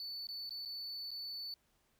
triangle tone with dropouts, 4483 Hz, C#8, 19 cents sharp, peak -40 dBFS, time 0-1.54 s, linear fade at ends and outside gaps 1 ms, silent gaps 0.27-0.288 / 0.494-0.507 / 0.651-0.657 / 1.107-1.114 s, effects pink hiss -75 dBFS RMS until 1.99 s

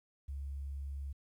sine tone, 69.5 Hz, C#2, 5 cents sharp, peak -38 dBFS, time 0.28-1.13 s, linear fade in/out 10 ms, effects 12-bit

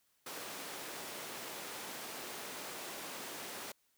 pink high-pass noise, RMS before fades -45 dBFS, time 0.26-3.72 s, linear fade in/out 5 ms, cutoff 320 Hz, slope 12 dB/octave, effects white hiss -75 dBFS RMS until 3.97 s

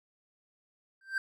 triangle tone with exponential growth, 1568 Hz, G6, in tune, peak -23 dBFS, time 1.01-1.18 s, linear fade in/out 2 ms, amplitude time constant 36 ms, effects none

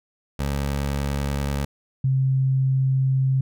20% pulse / sine tone pair in turn, 70.3 / 132.71 Hz, C#2 / C3, +25 / +25 cents, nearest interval major seventh, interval 1100 cents, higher second, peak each -18 / -17 dBFS, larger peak second, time 0.39-1.65 / 2.04-3.41 s, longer second, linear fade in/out 5 ms, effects none

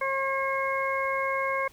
harmonic tone, 540 Hz, C#5, 45 cents flat, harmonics 1 / 2 / 3 / 4, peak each -30 / -29 / -35 / -31 dBFS, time 0.01-1.68 s, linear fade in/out 5 ms, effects pink hiss -56 dBFS RMS until 1.72 s

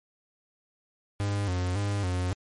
45% pulse tone with vibrato, 95.7 Hz, G2, 41 cents flat, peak -26 dBFS, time 1.2-2.33 s, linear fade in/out 0 ms, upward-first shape square, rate 1.8 Hz, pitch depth 100 cents each way, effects MP3 48 kbps

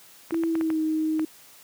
clicks, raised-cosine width 0.5 ms, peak -19 dBFS, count 7, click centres 0.308 / 0.344 / 0.436 / 0.554 / 0.611 / 0.703 / 1.195 s
sine tone with pitch glide, 329.6 to 313.8 Hz, E4 to D#4, 0 to +15 cents, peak -22 dBFS, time 0.32-1.25 s, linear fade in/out 5 ms, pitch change -85 cents, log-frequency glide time 0.47-0.81 s
effects white hiss -51 dBFS RMS until 1.63 s + high-pass 100 Hz 12 dB/octave

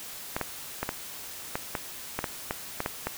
clicks, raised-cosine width 0.5 ms, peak -13 dBFS, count 12, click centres 0.365 / 0.413 / 0.83 / 0.891 / 1.555 / 1.752 / 2.19 / 2.242 / 2.509 / 2.804 / 2.861 / 3.07 s, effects white hiss -41 dBFS RMS until 3.17 s

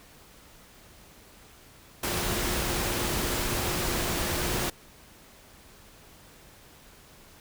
sine tone in noise, 354.4 Hz, F4, 25 cents sharp, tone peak -38 dBFS, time 2.03-4.7 s, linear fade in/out 5 ms, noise pink, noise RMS -29 dBFS, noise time 2.03-4.7 s, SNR -12 dB, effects pink hiss -53 dBFS RMS until 7.4 s

